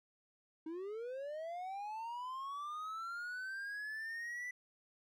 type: linear sweep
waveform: triangle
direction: up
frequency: 309.9 to 1991 Hz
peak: -39 dBFS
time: 0.66-4.51 s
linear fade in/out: 5 ms
effects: none